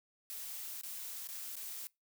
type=noise with dropouts; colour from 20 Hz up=blue; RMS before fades=-44 dBFS; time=0.3-1.87 s; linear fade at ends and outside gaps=0 ms; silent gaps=0.812-0.834 / 1.273-1.288 / 1.555-1.566 s; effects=noise-tail reverb RT60 0.2 s tail -23 dB re dry